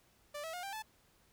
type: tone with pitch steps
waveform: sawtooth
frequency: 587.3 / 647.9 / 714.7 / 788.5 / 869.8 Hz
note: D5 / E5 / F5 / G5 / A5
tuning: 0 / -30 / +40 / +10 / -20 cents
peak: -37 dBFS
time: 0.34-0.825 s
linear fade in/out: 10 ms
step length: 97 ms
effects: pink hiss -69 dBFS RMS until 1.32 s